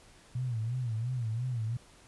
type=tone with vibrato; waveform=sine; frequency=118.7 Hz; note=A#2; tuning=32 cents sharp; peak=-30 dBFS; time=0.35-1.77 s; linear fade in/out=5 ms; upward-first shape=sine; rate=2.9 Hz; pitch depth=140 cents each way; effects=pink hiss -58 dBFS RMS until 2.07 s + resampled to 24000 Hz